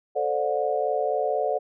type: chord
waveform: sine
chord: D dominant seventh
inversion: second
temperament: equal with one note detuned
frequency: 440 / 523.3 / 587.3 / 725.2 Hz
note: A4 / C5 / D5 / F#5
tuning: 0 / 0 / 0 / -35 cents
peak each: -28 / -29 / -27 / -27 dBFS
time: 0.15-1.59 s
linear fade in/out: 20 ms
effects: none